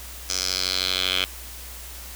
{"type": "tone with band-pass filter sweep", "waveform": "10% pulse", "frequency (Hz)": 92.8, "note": "F#2", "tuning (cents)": 6, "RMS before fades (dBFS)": -25, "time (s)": [0.29, 1.25], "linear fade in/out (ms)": 5, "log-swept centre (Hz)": [5800, 3100], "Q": 3.7, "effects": ["added 60 Hz sine -40 dBFS peak until 2.15 s", "white hiss -40 dBFS RMS until 2.15 s"]}